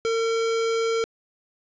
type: tone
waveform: square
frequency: 454.5 Hz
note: A#4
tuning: 44 cents flat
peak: -22 dBFS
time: 0.05-1.04 s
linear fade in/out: 0 ms
effects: resampled to 16000 Hz + 8-bit